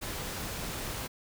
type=noise; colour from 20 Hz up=pink; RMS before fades=-37 dBFS; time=0.01-1.08 s; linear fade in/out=20 ms; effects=none